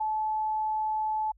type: tone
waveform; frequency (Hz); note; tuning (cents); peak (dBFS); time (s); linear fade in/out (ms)
sine; 865; A5; -30; -26; 0-1.32; 10
effects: added 50 Hz sine -57 dBFS peak until 1.37 s